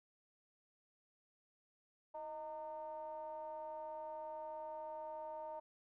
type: ring-modulated tone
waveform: triangle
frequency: 146.9 Hz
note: D3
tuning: 1 cent sharp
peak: -39 dBFS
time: 2.14-5.6 s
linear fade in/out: 10 ms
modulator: 770 Hz
effects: none